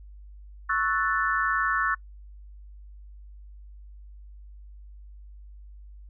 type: chord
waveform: sine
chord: F# minor seventh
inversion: second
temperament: equal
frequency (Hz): 1108.7 / 1318.5 / 1480 / 1760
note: C#6 / E6 / F#6 / A6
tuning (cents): 0 / 0 / 0 / 0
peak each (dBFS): -28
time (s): 0.69-1.95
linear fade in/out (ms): 10
effects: noise-tail reverb RT60 0.1 s tail -25 dB re dry + added 50 Hz sine -43 dBFS peak until 6.09 s